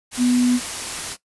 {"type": "tone in noise", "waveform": "sine", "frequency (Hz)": 246.9, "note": "B3", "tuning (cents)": 0, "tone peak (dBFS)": -14, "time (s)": [0.17, 0.6], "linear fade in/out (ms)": 50, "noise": "white", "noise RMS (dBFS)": -28, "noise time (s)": [0.11, 1.17], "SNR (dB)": 11, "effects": ["noise-tail reverb RT60 0.1 s tail -17 dB re dry", "resampled to 24000 Hz"]}